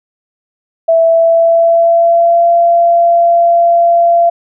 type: tone with pitch glide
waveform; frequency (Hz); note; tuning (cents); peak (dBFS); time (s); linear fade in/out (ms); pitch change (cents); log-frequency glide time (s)
sine; 659.3 to 684.1; E5 to F5; 0 to -36; -5; 0.88-4.3; 10; +64; 1.02-2.48
effects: none